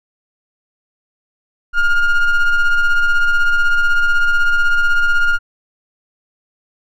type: ring-modulated tone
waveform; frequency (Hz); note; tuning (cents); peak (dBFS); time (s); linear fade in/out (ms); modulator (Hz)
triangle; 711; F5; +31; -5; 1.73-5.39; 50; 703
effects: none